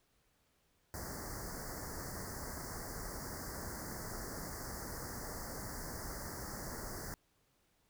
pink band-stop noise, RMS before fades -44 dBFS, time 0.94-7.14 s, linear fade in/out 0 ms, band 2000 to 4600 Hz, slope 96 dB/octave, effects pink hiss -75 dBFS RMS until 7.89 s

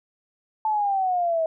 sine exponential sweep, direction down, 880 to 637 Hz, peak -20 dBFS, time 0.65-1.46 s, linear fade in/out 2 ms, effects none

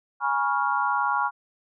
sine chord, C# dominant seventh, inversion second, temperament equal with one note detuned, 830.6 / 968.6 / 1108.7 / 1396.9 Hz, G#5 / B5 / C#6 / E#6, 0 / -34 / 0 / 0 cents, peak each -27 dBFS, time 0.2-1.31 s, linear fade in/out 50 ms, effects none

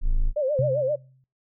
triangle tone, 27.5 Hz, A0, in tune, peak -16 dBFS, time 0.01-0.33 s, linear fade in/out 50 ms
sine tone with vibrato, 559 Hz, C#5, 14 cents sharp, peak -21 dBFS, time 0.36-0.96 s, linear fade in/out 10 ms, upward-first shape sine, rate 7.6 Hz, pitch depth 150 cents each way
sine tone with exponential decay, 130.81 Hz, C3, in tune, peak -20 dBFS, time 0.59-1.24 s, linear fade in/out 0 ms, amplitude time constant 140 ms
effects noise-tail reverb RT60 0.3 s tail -23 dB re dry

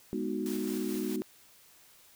sine chord, G# minor seventh, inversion none, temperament equal, 207.7 / 246.9 / 311.1 / 370 Hz, G#3 / B3 / D#4 / F#4, 0 / 0 / 0 / 0 cents, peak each -36 dBFS, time 0.13-1.22 s, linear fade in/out 0 ms
white noise with tremolo, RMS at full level -44 dBFS, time 0.46-1.16 s, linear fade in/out 0 ms, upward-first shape square, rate 4.7 Hz, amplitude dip 25%
effects white hiss -59 dBFS RMS until 2.15 s

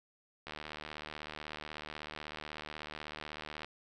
click train, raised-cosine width 0.3 ms, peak -26 dBFS, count 243, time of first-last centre 0.47-3.646 s, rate 76.2 Hz, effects none

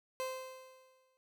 30% pulse tone with exponential decay, 519 Hz, C5, 14 cents flat, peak -32 dBFS, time 0.2-1.17 s, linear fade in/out 0 ms, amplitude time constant 210 ms, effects none

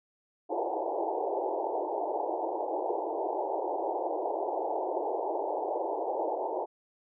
white band-pass noise, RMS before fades -32 dBFS, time 0.49-6.66 s, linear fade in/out 20 ms, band 320 to 910 Hz, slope 96 dB/octave, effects none

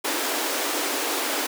pink high-pass noise, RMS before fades -26 dBFS, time 0.04-1.47 s, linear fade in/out 10 ms, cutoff 260 Hz, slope 96 dB/octave, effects none

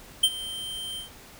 square tone with ADSR envelope, 3130 Hz, G7, 3 cents flat, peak -15 dBFS, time 0.23-1.1 s, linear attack 8 ms, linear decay 51 ms, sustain -18 dB, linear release 130 ms, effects pink hiss -48 dBFS RMS until 1.39 s

